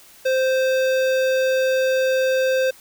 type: tone with notch filter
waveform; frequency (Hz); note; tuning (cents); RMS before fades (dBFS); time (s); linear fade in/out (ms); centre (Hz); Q
square; 522; C5; -4; -19; 0.25-2.71; 10; 9800; 0.58
effects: white hiss -48 dBFS RMS until 2.8 s